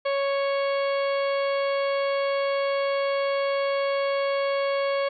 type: harmonic tone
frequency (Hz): 554.4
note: C#5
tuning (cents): 0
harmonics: 1 / 2 / 3 / 4 / 5 / 6 / 7 / 8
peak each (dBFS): -23 / -31 / -38 / -35 / -42 / -40 / -51 / -43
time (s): 0.05-5.09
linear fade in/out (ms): 10
effects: none